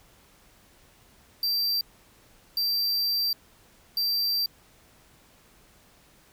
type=tone bursts at uneven times; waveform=square; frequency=4699 Hz; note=D8; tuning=in tune; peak=-24 dBFS; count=3; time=1.43-1.81 / 2.57-3.33 / 3.97-4.46 s; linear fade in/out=2 ms; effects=pink hiss -58 dBFS RMS until 6.32 s